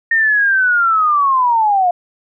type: linear sweep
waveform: sine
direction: down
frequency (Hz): 1842 to 694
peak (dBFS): -10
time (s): 0.11-1.91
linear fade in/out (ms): 5
effects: none